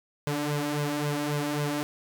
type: tone with flanger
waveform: sawtooth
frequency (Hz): 146.83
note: D3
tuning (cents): 0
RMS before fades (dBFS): -29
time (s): 0.27-1.83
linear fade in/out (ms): 0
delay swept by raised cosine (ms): 1.9 to 3.7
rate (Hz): 3.7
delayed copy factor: +0.75
effects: none